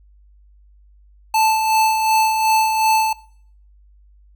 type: tone with tremolo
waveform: square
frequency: 878 Hz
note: A5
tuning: 4 cents flat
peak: -13 dBFS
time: 1.34-3.13 s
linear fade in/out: 5 ms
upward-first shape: sine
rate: 2.7 Hz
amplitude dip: 45%
effects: noise-tail reverb RT60 0.6 s tail -21 dB re dry + added 50 Hz sine -47 dBFS peak until 4.35 s